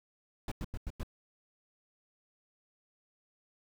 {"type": "noise bursts", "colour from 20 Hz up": "brown", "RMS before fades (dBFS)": -36, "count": 5, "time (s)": [0.48, 1.032], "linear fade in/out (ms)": 2, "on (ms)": 36, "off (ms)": 93, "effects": []}